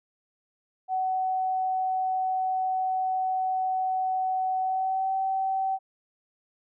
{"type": "tone with pitch glide", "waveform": "sine", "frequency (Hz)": [751, 767.2], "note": ["F#5", "G5"], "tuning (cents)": [26, -37], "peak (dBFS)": -24, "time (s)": [0.88, 5.79], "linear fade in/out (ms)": 50, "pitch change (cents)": 37, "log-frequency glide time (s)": [4.59, 5.13], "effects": []}